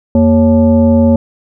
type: tone with frequency modulation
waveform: sine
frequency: 233.1 Hz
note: A#3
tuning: in tune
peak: -5 dBFS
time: 0.15-1.16 s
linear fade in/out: 2 ms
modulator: 319 Hz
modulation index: 0.9
effects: none